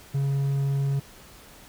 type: tone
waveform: triangle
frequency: 138.6 Hz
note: C#3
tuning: in tune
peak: -20 dBFS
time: 0.14-1 s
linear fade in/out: 10 ms
effects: pink hiss -49 dBFS RMS until 1.68 s

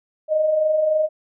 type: tone pair together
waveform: sine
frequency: 598 / 621.4 Hz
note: D5 / D#5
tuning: +31 / -2 cents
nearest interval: minor second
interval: 67 cents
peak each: -27 / -16 dBFS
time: 0.28-1.09 s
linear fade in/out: 50 ms
effects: none

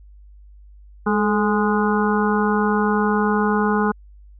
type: harmonic tone with a mistuned harmonic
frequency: 207.7 Hz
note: G#3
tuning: in tune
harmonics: 1 / 2 / 4 / 5 / 6 / 7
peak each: -19 / -22 / -25 / -26 / -27 / -27 dBFS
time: 1.06-3.92 s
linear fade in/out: 10 ms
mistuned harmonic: 2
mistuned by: +52 cents
effects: added 50 Hz sine -42 dBFS peak until 4.39 s

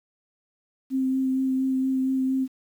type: tone with vibrato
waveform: sine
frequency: 262.9 Hz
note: C4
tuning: 8 cents sharp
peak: -21 dBFS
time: 0.9-2.48 s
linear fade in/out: 50 ms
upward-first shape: sine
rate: 4.3 Hz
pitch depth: 13 cents each way
effects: 9-bit

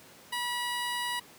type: tone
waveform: 15% pulse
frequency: 970 Hz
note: B5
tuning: 31 cents flat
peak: -24 dBFS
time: 0.32-1.2 s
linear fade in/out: 10 ms
effects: pink hiss -53 dBFS RMS until 1.38 s + high-pass 150 Hz 12 dB/octave

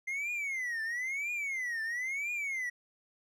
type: tone with vibrato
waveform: triangle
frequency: 2080 Hz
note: C7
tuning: 11 cents flat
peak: -31 dBFS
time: 0.07-2.7 s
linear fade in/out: 10 ms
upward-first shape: triangle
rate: 1 Hz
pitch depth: 290 cents each way
effects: none

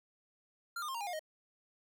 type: tone with pitch steps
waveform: square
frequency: 1385 / 1212.7 / 1061.8 / 929.7 / 814.1 / 712.8 / 624.1 Hz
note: F6 / D#6 / C6 / A#5 / G#5 / F5 / D#5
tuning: -15 / -45 / +25 / -5 / -35 / +35 / +5 cents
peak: -38 dBFS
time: 0.76-1.194 s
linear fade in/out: 5 ms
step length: 62 ms
effects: none

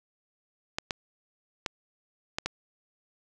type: clicks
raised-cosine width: 0.2 ms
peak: -12 dBFS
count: 5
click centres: 0.785 / 0.908 / 1.662 / 2.385 / 2.46 s
effects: none

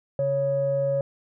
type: tone pair together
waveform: sine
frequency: 138.6 / 554.4 Hz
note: C#3 / C#5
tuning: 0 / 0 cents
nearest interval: 2 octaves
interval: 2400 cents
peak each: -28 / -21 dBFS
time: 0.19-1.01 s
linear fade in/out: 2 ms
effects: tanh soft clip ceiling -15 dBFS

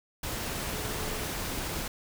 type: tone in noise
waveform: sine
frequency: 430 Hz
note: A4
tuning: 40 cents flat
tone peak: -43 dBFS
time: 0.73-1.27 s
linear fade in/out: 5 ms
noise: pink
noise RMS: -34 dBFS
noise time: 0.23-1.88 s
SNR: -12 dB
effects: none

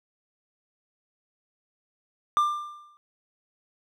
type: tone with exponential decay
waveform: triangle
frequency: 1191 Hz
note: D6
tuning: 24 cents sharp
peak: -15 dBFS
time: 2.37-2.97 s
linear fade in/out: 0 ms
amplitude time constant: 130 ms
effects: none

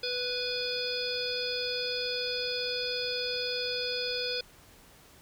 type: harmonic tone with a mistuned harmonic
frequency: 493.9 Hz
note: B4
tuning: in tune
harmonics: 1 / 3 / 5 / 7 / 9 / 10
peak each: -35 / -41 / -39 / -39 / -37 / -35 dBFS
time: 0.03-4.41 s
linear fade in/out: 5 ms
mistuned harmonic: 9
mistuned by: -42 cents
effects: pink hiss -56 dBFS RMS until 5.21 s

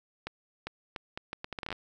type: accelerating click train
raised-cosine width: 0.3 ms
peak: -20 dBFS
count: 14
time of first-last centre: 0.27-1.727 s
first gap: 400 ms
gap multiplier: 0.73
effects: none

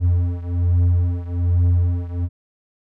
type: beating tone pair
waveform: triangle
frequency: 87.31 / 88.51 Hz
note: F2 / F2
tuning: 0 / +24 cents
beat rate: 1.2 Hz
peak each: -15 / -18 dBFS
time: 0-2.29 s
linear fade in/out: 50 ms
effects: none

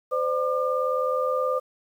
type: tone cluster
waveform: sine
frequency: 514 / 593 / 1200 Hz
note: C5 / D5 / D6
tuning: -31 / +17 / +37 cents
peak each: -24 / -30 / -27 dBFS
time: 0.11-1.6 s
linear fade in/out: 20 ms
effects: 9-bit

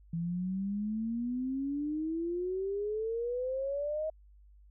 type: exponential sweep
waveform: sine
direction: up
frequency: 164.81 to 635 Hz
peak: -31 dBFS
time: 0.13-4.1 s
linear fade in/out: 5 ms
effects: added 50 Hz sine -55 dBFS peak until 4.7 s

